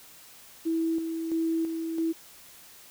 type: tone with tremolo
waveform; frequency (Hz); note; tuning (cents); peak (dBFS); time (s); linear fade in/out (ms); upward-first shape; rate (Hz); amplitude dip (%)
sine; 326.8; E4; -15; -24; 0.65-2.13; 20; square; 1.5; 45
effects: white hiss -51 dBFS RMS until 2.9 s